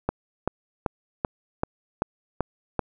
click train, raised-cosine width 1 ms, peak -9 dBFS, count 8, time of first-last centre 0.09-2.793 s, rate 2.59 Hz, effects none

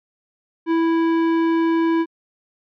sine tone with tanh clipping, 329.6 Hz, E4, in tune, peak -17 dBFS, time 0.66-2.06 s, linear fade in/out 50 ms, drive 14 dB, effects MP3 96 kbps

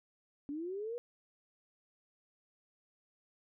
sine linear sweep, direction up, 277.2 to 489.2 Hz, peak -37 dBFS, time 0.49-0.98 s, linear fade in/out 0 ms, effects none

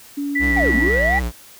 sine tone, 284.7 Hz, C#4, 46 cents sharp, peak -21 dBFS, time 0.17-0.89 s, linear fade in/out 10 ms
sine tone with pitch glide, 1975 to 1951.2 Hz, B6 to B6, 0 to -21 cents, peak -17 dBFS, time 0.35-1.2 s, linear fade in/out 10 ms, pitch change -21 cents, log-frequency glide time 0.5-0.55 s
square tone with vibrato, 62.1 Hz, B1, 10 cents sharp, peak -21 dBFS, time 0.39-1.32 s, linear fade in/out 50 ms, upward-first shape square, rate 4.2 Hz, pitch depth 77 cents each way
triangle linear two-way sweep, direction down then up, 822 to 207.7 to 822 Hz, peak -17 dBFS, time 0.56-1.19 s, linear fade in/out 10 ms, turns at 0.75 s
effects white hiss -44 dBFS RMS until 1.59 s

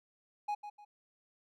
triangle tone with echo, 830.6 Hz, G#5, in tune, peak -30 dBFS, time 0.48-0.55 s, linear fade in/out 10 ms, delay 150 ms, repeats 2, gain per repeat -10 dB, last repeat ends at 0.85 s, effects none

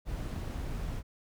brown noise, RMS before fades -36 dBFS, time 0.05-1.03 s, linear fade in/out 50 ms, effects none

